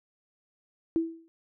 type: tone with exponential decay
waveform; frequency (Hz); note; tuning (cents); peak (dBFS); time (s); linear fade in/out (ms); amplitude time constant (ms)
sine; 328.7; E4; -5; -20; 0.96-1.28; 0; 69
effects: none